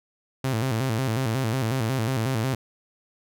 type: tone with vibrato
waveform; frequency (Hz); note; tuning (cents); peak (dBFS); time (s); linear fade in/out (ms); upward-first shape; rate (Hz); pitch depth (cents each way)
sawtooth; 121.4; B2; -29; -19; 0.44-2.55; 5; square; 5.5; 150
effects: none